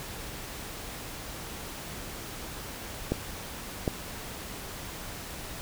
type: clicks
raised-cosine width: 2 ms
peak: -12 dBFS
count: 2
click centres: 3.12 / 3.878 s
effects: pink hiss -40 dBFS RMS until 5.61 s